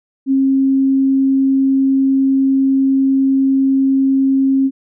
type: tone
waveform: sine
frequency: 269 Hz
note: C4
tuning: 48 cents sharp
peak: -10 dBFS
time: 0.26-4.71 s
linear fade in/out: 50 ms
effects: none